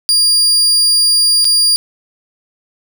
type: tone with dropouts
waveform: 35% pulse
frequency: 4800 Hz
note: D8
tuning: 37 cents sharp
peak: -7 dBFS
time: 0.09-1.76 s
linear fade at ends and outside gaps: 0 ms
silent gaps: 1.445-1.452 s
effects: none